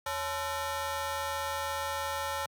20% pulse ring-modulated tone, 474.3 Hz, A#4, 30 cents sharp, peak -23 dBFS, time 0.06-2.46 s, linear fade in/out 5 ms, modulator 393 Hz, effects high-pass 150 Hz 12 dB/octave

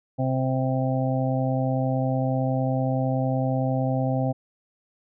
harmonic tone, 130.81 Hz, C3, in tune, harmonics 1 / 2 / 4 / 5 / 6, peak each -24 / -27 / -30 / -31 / -32 dBFS, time 0.18-4.33 s, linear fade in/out 20 ms, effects none

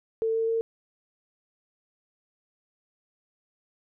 sine tone with pitch steps, 448.1 / 451.2 / 454.4 Hz, A4 / A4 / A#4, +32 / +44 / -44 cents, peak -23 dBFS, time 0.22-0.61 s, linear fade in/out 0 ms, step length 130 ms, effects none

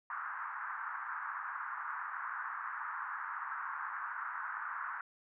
white band-pass noise, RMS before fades -41 dBFS, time 0.1-5.01 s, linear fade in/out 2 ms, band 970 to 1600 Hz, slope 48 dB/octave, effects none

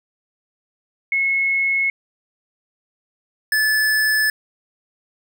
sine / square tone pair in turn, 2181 / 1733.7 Hz, C#7 / A6, -29 / -26 cents, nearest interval major third, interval 397 cents, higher first, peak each -16 dBFS, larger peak neither, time 1.12-1.9 / 3.52-4.3 s, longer neither, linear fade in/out 2 ms, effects none

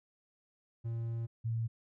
triangle / sine tone pair in turn, 115.4 / 114.07 Hz, A#2 / A#2, -17 / -37 cents, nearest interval unison, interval 20 cents, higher first, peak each -32 / -31 dBFS, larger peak second, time 0.84-1.27 / 1.44-1.68 s, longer first, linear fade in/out 20 ms, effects none

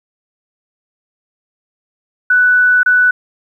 sine tone with dropouts, 1487 Hz, F#6, 8 cents sharp, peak -7 dBFS, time 2.3-3.11 s, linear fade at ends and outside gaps 5 ms, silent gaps 2.832-2.86 s, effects 8-bit

